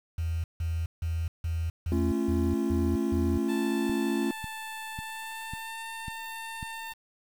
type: tone bursts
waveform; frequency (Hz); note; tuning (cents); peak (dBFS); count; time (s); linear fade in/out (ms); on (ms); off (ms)
sine; 82.41; E2; 0; -27; 8; 0.18-3.38; 5; 260; 160
type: chord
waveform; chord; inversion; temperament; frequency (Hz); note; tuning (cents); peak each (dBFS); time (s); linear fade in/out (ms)
triangle; A augmented; none; just; 220 / 275 / 343.8; A3 / C#4 / E#4; 0 / -14 / -27; -28; 1.92-4.31; 0
type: click train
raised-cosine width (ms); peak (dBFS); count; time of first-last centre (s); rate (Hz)
5; -26; 7; 3.35-6.629; 1.83
type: tone with pitch glide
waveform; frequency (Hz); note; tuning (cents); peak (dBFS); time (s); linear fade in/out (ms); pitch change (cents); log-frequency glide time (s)
15% pulse; 880 to 901.6; A5 to A5; 0 to +42; -31; 3.48-6.94; 20; +42; 4.91-5.87
effects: 8-bit